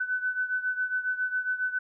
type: beating tone pair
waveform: sine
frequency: 1503 / 1510.3 Hz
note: F#6 / F#6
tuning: +27 / +35 cents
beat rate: 7.3 Hz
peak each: -28 / -32 dBFS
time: 0-1.79 s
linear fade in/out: 10 ms
effects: none